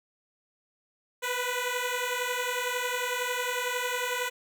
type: beating tone pair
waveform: 10% pulse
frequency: 489.5 / 500.5 Hz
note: B4 / B4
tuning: -15 / +23 cents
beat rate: 11 Hz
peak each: -23 dBFS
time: 1.22-4.3 s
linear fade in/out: 20 ms
effects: none